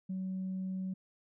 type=tone; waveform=sine; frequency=187.9 Hz; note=F#3; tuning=27 cents sharp; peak=-33 dBFS; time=0.09-0.94 s; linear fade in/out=10 ms; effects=tanh soft clip ceiling -31 dBFS